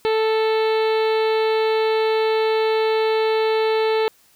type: harmonic tone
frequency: 440 Hz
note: A4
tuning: in tune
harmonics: 1 / 2 / 3 / 4 / 5 / 6 / 7 / 8 / 9 / 10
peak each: -17 / -25 / -32 / -34 / -33 / -34 / -38 / -38 / -35 / -41 dBFS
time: 0.05-4.08 s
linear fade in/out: 0 ms
effects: white hiss -56 dBFS RMS until 4.35 s